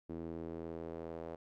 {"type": "tone with band-pass filter sweep", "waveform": "sawtooth", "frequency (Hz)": 82.41, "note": "E2", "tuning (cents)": 0, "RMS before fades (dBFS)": -44, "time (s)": [0.09, 1.36], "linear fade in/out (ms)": 10, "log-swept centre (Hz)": [320, 540], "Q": 2, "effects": []}